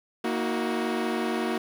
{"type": "chord", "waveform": "sawtooth", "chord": "D# minor", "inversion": "second", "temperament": "equal with one note detuned", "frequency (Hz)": [233.1, 319.1, 370], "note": ["A#3", "D#4", "F#4"], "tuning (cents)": [0, 44, 0], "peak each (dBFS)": [-25, -28, -26], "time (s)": [0.24, 1.58], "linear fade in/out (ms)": 5, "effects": ["low-pass 4000 Hz 12 dB/octave", "8-bit"]}